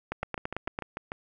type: two click trains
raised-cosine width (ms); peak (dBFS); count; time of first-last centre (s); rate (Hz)
0.5; -16 / -19; 7 / 7; 0.12-0.789 / 0.23-1.119; 8.97 / 6.75
effects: none